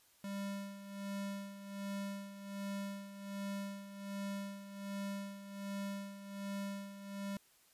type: tone with tremolo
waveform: square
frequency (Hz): 198.5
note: G3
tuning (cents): +22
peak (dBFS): -39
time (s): 0.24-7.37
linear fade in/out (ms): 2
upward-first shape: sine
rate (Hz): 1.3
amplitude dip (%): 70
effects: white hiss -68 dBFS RMS until 7.73 s + resampled to 32000 Hz